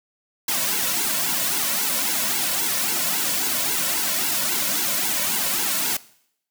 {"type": "noise with flanger", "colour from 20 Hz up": "white", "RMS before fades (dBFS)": -23, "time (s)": [0.48, 5.97], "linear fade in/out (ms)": 5, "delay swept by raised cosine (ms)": [1.6, 2.52], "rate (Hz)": 3.7, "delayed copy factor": -0.95, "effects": ["noise-tail reverb RT60 0.7 s tail -20 dB re dry", "high-pass 150 Hz 12 dB/octave"]}